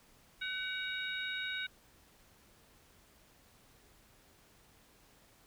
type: harmonic tone with a mistuned harmonic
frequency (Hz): 754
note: F#5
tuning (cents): +32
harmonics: 2 / 3 / 4 / 5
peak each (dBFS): -39 / -42 / -48 / -41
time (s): 0.41-1.67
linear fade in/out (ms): 10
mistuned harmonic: 4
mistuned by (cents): -89
effects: pink hiss -64 dBFS RMS until 5.46 s